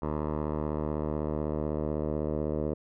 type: tone with low-pass filter sweep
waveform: 10% pulse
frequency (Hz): 76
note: D#2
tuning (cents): -40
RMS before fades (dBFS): -31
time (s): 0.02-2.74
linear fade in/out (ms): 5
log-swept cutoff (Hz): 900 to 580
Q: 2.4
effects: none